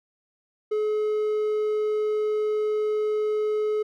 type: tone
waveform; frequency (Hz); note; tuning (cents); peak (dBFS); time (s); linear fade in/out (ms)
triangle; 426.2; G#4; +45; -20; 0.71-3.83; 10
effects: none